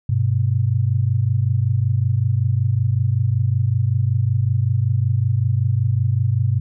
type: tone pair together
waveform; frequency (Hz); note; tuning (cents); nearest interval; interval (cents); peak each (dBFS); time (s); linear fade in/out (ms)
sine; 100.09 / 125.4; G2 / B2; +37 / +27; major third; 390; -18; 0.09-6.6; 5
effects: none